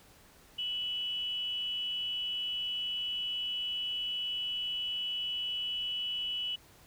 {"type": "tone with frequency modulation", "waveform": "sine", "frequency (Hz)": 2960, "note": "F#7", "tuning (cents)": 0, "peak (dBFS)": -32, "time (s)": [0.58, 6.56], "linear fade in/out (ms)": 10, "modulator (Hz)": 339, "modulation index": 0.24, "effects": ["pink hiss -59 dBFS RMS until 6.86 s"]}